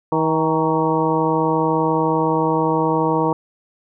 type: harmonic tone with a mistuned harmonic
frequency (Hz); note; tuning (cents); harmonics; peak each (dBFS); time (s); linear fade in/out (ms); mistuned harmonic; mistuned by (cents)
159.5; D#3; +43; 1 / 2 / 3 / 4 / 5 / 6 / 7; -24 / -21 / -21 / -27 / -27 / -21 / -27; 0.12-3.33; 2; 6; -47
effects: none